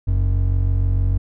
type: tone pair together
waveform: triangle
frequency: 46 / 92.5 Hz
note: F#1 / F#2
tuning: -9 / 0 cents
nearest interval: octave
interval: 1209 cents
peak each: -16 dBFS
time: 0.07-1.18 s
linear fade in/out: 10 ms
effects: none